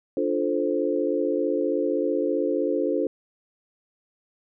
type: chord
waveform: sine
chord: D minor seventh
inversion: none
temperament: equal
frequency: 293.7 / 349.2 / 440 / 523.3 Hz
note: D4 / F4 / A4 / C5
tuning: 0 / 0 / 0 / 0 cents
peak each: -27 dBFS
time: 0.17-3.07 s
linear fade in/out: 2 ms
effects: none